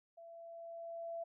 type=tone with level ramp; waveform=sine; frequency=671 Hz; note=E5; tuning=31 cents sharp; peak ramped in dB=-52 to -39 dBFS; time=0.17-1.24 s; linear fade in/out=10 ms; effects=none